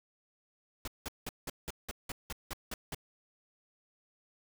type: noise bursts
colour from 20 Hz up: pink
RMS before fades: -39 dBFS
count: 11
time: 0.85-2.947 s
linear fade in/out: 2 ms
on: 27 ms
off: 180 ms
effects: none